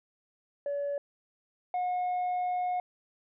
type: tone pair in turn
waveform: sine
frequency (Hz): 570 / 723.4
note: C#5 / F#5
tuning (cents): +48 / -39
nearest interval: major third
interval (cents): 413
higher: second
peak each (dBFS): -28 / -25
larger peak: second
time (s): 0.66-0.98 / 1.74-2.8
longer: second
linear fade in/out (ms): 2
effects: tanh soft clip ceiling -27 dBFS